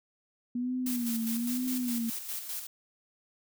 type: tone with vibrato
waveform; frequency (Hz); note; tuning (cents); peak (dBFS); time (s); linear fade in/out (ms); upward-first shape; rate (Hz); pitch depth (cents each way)
sine; 240.2; B3; -48; -29; 0.55-2.1; 5; sine; 1.1; 100
type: noise with tremolo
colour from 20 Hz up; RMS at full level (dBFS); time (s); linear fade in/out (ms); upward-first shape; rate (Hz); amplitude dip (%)
blue; -36; 0.86-2.67; 5; square; 4.9; 50
effects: none